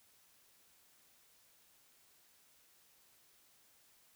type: silence
effects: white hiss -68 dBFS RMS until 4.15 s